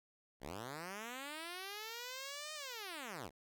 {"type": "linear two-way sweep", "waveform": "5% pulse", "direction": "up then down", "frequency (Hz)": [56.9, 622.3, 56.9], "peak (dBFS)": -33, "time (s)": [0.4, 3.31], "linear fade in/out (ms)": 50, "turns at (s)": 2.54, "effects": []}